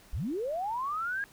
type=linear sweep; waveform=sine; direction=up; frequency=38 to 1661.2 Hz; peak=-30 dBFS; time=0.13-1.24 s; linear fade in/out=0 ms; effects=pink hiss -57 dBFS RMS until 1.32 s